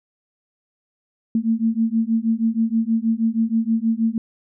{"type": "beating tone pair", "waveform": "sine", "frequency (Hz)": [222.7, 229], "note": ["A3", "A#3"], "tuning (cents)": [21, -31], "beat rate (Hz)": 6.3, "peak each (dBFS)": -20, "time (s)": [1.35, 4.18], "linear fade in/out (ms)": 2, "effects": []}